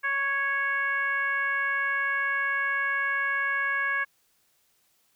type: tone with frequency modulation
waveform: sine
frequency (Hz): 1661.2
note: G#6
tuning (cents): 0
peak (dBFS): -24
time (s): 0.03-4.05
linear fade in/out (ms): 20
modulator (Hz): 551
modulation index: 0.87
effects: white hiss -68 dBFS RMS until 5.15 s